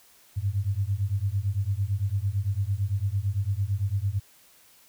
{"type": "beating tone pair", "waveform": "sine", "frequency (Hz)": [95, 103.9], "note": ["F#2", "G#2"], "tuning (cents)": [46, 1], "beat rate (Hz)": 8.9, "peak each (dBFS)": -27, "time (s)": [0.36, 4.2], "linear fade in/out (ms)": 20, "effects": ["white hiss -57 dBFS RMS until 4.88 s"]}